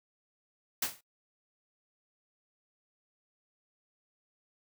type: noise with exponential decay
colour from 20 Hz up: white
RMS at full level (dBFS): -27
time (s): 0.82-1.01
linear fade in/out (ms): 5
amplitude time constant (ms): 41
effects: noise-tail reverb RT60 0.1 s tail -20 dB re dry